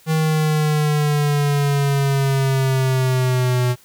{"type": "exponential sweep", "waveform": "square", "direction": "down", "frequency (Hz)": [158.9, 123.47], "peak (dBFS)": -16, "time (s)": [0.06, 3.76], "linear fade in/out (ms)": 50, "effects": ["white hiss -51 dBFS RMS until 3.84 s"]}